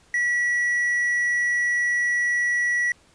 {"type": "tone with quantisation", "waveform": "triangle", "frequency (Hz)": 1938, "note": "B6", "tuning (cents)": -33, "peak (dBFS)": -18, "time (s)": [0.14, 2.92], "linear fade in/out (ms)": 2, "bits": 8, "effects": ["pink hiss -57 dBFS RMS until 3.14 s", "resampled to 22050 Hz"]}